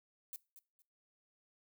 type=noise with echo; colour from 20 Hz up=violet; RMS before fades=-45 dBFS; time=0.33-0.36 s; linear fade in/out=0 ms; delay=230 ms; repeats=2; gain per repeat=-12 dB; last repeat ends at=0.82 s; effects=noise-tail reverb RT60 0.3 s tail -21 dB re dry